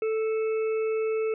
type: harmonic tone with a mistuned harmonic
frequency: 440 Hz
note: A4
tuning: in tune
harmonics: 1 / 3 / 5 / 6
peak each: -24 / -41 / -45 / -43 dBFS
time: 0.02-1.34 s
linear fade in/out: 2 ms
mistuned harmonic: 6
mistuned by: -16 cents
effects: none